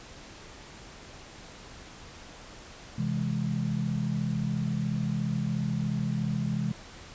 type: chord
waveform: sine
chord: C augmented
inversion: none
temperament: equal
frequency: 130.81 / 164.81 / 207.7 Hz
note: C3 / E3 / G#3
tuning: 0 / 0 / 0 cents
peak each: -31 dBFS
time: 2.98-6.72 s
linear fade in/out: 5 ms
effects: pink hiss -47 dBFS RMS until 7.14 s + resampled to 16000 Hz